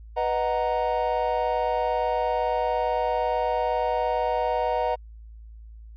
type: chord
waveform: triangle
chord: B major seventh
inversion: none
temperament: equal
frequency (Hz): 493.9 / 622.3 / 740 / 932.3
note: B4 / D#5 / F#5 / A#5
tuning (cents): 0 / 0 / 0 / 0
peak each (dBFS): -26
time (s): 0.16-4.96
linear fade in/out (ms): 20
effects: added 55 Hz sine -41 dBFS peak until 5.96 s + resampled to 11025 Hz